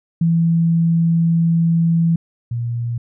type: tone pair in turn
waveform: sine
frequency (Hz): 166.5 / 118.42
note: E3 / A#2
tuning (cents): +18 / +28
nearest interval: tritone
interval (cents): 590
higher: first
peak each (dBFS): -12 / -19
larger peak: first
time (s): 0.21-2.16 / 2.51-2.98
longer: first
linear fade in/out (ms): 5
effects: none